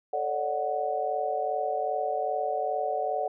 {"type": "chord", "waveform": "sine", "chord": "D major seventh", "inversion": "second", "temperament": "equal with one note detuned", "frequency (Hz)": [440, 554.4, 596.9, 740], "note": ["A4", "C#5", "D5", "F#5"], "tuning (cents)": [0, 0, 28, 0], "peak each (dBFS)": [-34, -34, -32, -29], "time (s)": [0.13, 3.28], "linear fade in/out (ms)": 5, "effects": []}